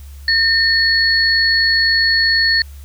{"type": "tone pair together", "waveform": "sine", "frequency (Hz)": [1816, 4381], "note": ["A#6", "C#8"], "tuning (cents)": [-46, -21], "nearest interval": "octave + minor third", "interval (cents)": 1525, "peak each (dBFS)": -14, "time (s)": [0.28, 2.62], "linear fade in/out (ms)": 2, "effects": ["added 70 Hz sine -32 dBFS peak until 2.84 s", "white hiss -48 dBFS RMS until 2.84 s"]}